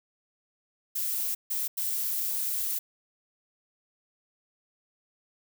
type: noise bursts at uneven times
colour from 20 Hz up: violet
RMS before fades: -30 dBFS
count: 3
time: 0.95-1.35 / 1.5-1.68 / 1.77-2.79 s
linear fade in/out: 10 ms
effects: none